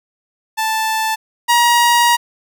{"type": "tone pair in turn", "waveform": "sawtooth", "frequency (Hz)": [880, 950.9], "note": ["A5", "A#5"], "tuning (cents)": [0, 34], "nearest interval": "minor second", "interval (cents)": 134, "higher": "second", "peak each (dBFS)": [-12, -6], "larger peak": "second", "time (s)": [[0.57, 1.16], [1.48, 2.17]], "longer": "second", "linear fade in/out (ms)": 20, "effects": []}